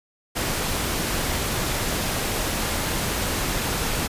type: noise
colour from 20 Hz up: pink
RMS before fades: -25 dBFS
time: 0.35-4.08 s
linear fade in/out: 20 ms
effects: resampled to 32000 Hz